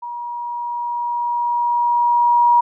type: tone with level ramp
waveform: sine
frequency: 956 Hz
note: A#5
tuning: 43 cents sharp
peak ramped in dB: -26 to -9 dBFS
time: 0.02-2.61 s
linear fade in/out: 10 ms
effects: none